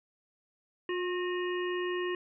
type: harmonic tone with a mistuned harmonic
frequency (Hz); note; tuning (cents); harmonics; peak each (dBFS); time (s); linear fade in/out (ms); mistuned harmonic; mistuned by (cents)
358.3; F4; +44; 1 / 3 / 5 / 7 / 8; -31 / -40 / -39 / -47 / -44; 0.89-2.15; 2; 5; +50
effects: none